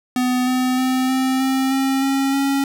square tone with pitch steps, 251 / 254.4 / 257.8 / 261.2 / 264.7 / 268.2 / 271.8 / 275.5 Hz, B3 / C4 / C4 / C4 / C4 / C4 / C#4 / C#4, +28 / -48 / -26 / -3 / +20 / +43 / -34 / -11 cents, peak -17 dBFS, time 0.16-2.64 s, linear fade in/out 2 ms, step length 310 ms, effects none

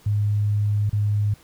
sine tone with dropouts, 103.83 Hz, G#2, in tune, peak -18 dBFS, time 0.06-1.34 s, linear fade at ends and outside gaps 5 ms, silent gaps 0.896-0.929 s, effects pink hiss -53 dBFS RMS until 1.43 s

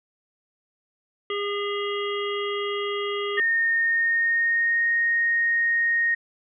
harmonic tone, 407.2 Hz, G#4, 34 cents flat, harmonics 1 / 3 / 5 / 7 / 8, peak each -27 / -32 / -34 / -35 / -36 dBFS, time 1.3-3.4 s, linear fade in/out 2 ms
sine tone with pitch glide, 1836 to 1860.6 Hz, A#6 to A#6, -27 to -4 cents, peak -19 dBFS, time 3.37-6.15 s, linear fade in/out 10 ms, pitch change +23 cents, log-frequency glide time 3.73-4.89 s
effects none

